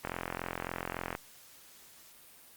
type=click train; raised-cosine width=0.5 ms; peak=-19 dBFS; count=49; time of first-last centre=0.05-1.151 s; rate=43.6 Hz; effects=white hiss -56 dBFS RMS until 2.56 s + Opus 48 kbps